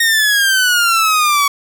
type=exponential sweep; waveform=sawtooth; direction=down; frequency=1864.7 to 1122 Hz; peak=-7 dBFS; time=0-1.48 s; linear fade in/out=5 ms; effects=none